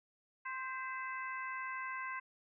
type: harmonic tone with a mistuned harmonic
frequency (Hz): 523.3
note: C5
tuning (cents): 0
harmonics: 2 / 3 / 4 / 5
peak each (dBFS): -42 / -44 / -45 / -51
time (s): 0.45-2.2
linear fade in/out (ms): 10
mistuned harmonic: 4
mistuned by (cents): -46
effects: none